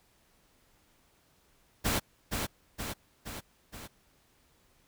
pink noise with echo, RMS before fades -29 dBFS, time 1.84-2 s, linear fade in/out 20 ms, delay 470 ms, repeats 4, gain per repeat -4 dB, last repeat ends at 3.88 s, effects pink hiss -67 dBFS RMS until 4.87 s

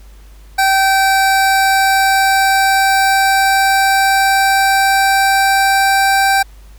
25% pulse tone with pitch glide, 775 to 781.7 Hz, G5 to G5, -20 to -5 cents, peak -6 dBFS, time 0.58-6.43 s, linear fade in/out 10 ms, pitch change +15 cents, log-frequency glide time 1.31-6.3 s, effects added 50 Hz sine -36 dBFS peak until 6.78 s + pink hiss -49 dBFS RMS until 6.78 s

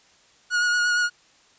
45% pulse tone with vibrato, 1446 Hz, F#6, 40 cents flat, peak -19 dBFS, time 0.5-1.1 s, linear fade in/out 50 ms, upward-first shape sine, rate 8.6 Hz, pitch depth 18 cents each way, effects white hiss -57 dBFS RMS until 1.58 s + resampled to 16000 Hz

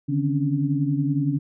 sine tone cluster, 143.3 / 154.1 / 266.4 / 283.8 Hz, D3 / D#3 / C4 / C#4, -42 / -16 / +31 / +41 cents, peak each -23 / -29 / -29 / -24 dBFS, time 0.08-1.39 s, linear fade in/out 20 ms, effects none

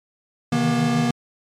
square tone cluster, 131.8 / 154.6 / 161 / 238.2 Hz, C3 / D#3 / E3 / A#3, +13 / -11 / -41 / +38 cents, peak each -27 / -28 / -26 / -20 dBFS, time 0.52-1.11 s, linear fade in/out 5 ms, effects low-pass 8000 Hz 12 dB/octave + MP3 96 kbps

